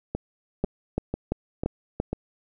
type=two click trains; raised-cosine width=2 ms; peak=-11 / -14 dBFS; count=5 / 5; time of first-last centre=0.64-2.001 / 0.15-2.13 s; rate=2.94 / 2.02 Hz; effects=none